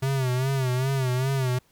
square tone with vibrato, 130.81 Hz, C3, in tune, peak -23 dBFS, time 0.02-1.59 s, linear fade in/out 10 ms, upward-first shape sine, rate 2.5 Hz, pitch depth 81 cents each way, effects pink hiss -63 dBFS RMS until 1.71 s

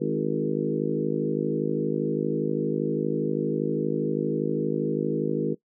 harmonic tone with a mistuned harmonic, 52.5 Hz, G#1, 19 cents sharp, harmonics 3 / 4 / 5 / 6 / 7 / 8 / 9, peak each -31 / -31 / -31 / -31 / -31 / -31 / -31 dBFS, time 0-5.55 s, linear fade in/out 20 ms, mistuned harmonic 7, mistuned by -17 cents, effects noise-tail reverb RT60 0.1 s tail -19 dB re dry

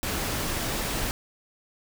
pink noise, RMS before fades -29 dBFS, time 0.03-1.11 s, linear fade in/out 0 ms, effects none

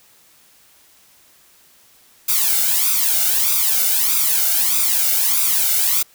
blue noise with flanger, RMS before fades -17 dBFS, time 2.28-6.03 s, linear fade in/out 10 ms, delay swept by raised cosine 0.82 to 1.4 ms, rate 1.6 Hz, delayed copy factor +0.9, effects white hiss -52 dBFS RMS until 6.14 s

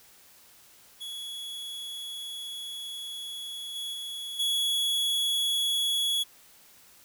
45% pulse tone with level steps, 3365 Hz, G#7, 22 cents sharp, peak -36 / -33 / -35 / -25 dBFS, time 1-6.24 s, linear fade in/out 20 ms, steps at 3.75 / 3.93 / 4.39 s, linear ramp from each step 10 ms, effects white hiss -56 dBFS RMS until 7.04 s

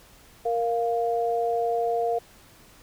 sine tone pair together, 466.2 / 698.5 Hz, A#4 / F5, 0 / 0 cents, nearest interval perfect fifth, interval 700 cents, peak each -25 dBFS, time 0.45-2.19 s, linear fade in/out 10 ms, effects pink hiss -53 dBFS RMS until 2.82 s

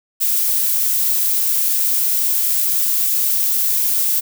violet noise, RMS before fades -17 dBFS, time 0.2-4.21 s, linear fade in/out 20 ms, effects none

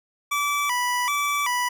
25% pulse tone with vibrato, 1066 Hz, C6, 32 cents sharp, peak -18 dBFS, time 0.31-1.69 s, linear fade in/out 10 ms, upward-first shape square, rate 1.3 Hz, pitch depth 140 cents each way, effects none

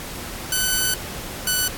5% pulse tone pair in turn, 1506 / 1493 Hz, F#6 / F#6, +30 / +15 cents, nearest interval unison, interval 15 cents, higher first, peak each -7 dBFS, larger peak neither, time 0.52-0.94 / 1.47-1.68 s, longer first, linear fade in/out 2 ms, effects pink hiss -33 dBFS RMS until 1.77 s + AAC 64 kbps

